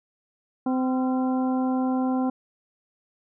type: harmonic tone with a mistuned harmonic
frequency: 257.8 Hz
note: C4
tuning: 26 cents flat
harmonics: 1 / 2 / 3 / 4 / 5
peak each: -22 / -33 / -31 / -37 / -43 dBFS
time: 0.66-2.3 s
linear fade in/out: 5 ms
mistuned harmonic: 5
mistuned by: +99 cents
effects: none